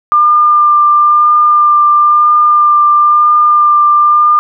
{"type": "tone with vibrato", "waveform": "sine", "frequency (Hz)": 1197, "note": "D6", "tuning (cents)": 33, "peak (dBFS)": -4, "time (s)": [0.12, 4.39], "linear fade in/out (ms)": 0, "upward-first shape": "sine", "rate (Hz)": 1, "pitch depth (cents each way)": 12, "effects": []}